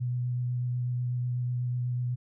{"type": "tone with vibrato", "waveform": "sine", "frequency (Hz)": 123.47, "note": "B2", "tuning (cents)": 0, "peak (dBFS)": -27, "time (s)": [0, 2.16], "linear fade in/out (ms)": 20, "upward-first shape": "triangle", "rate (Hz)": 8.1, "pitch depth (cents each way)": 15, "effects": []}